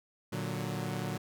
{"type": "chord", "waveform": "sawtooth", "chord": "Bb augmented", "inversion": "none", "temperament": "equal with one note detuned", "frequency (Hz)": [116.54, 147.85, 185], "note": ["Bb2", "D3", "F#3"], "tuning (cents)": [0, 12, 0], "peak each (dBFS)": -34, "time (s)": [0.32, 1.18], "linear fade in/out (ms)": 10, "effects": []}